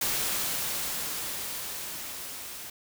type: noise with level ramp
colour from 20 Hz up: white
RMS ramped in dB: -28 to -41 dBFS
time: 0.01-2.7 s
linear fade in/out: 5 ms
effects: none